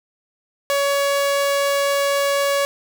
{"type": "tone", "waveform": "sawtooth", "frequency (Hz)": 562, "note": "C#5", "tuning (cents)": 24, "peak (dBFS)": -13, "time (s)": [0.7, 2.65], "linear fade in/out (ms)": 0, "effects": []}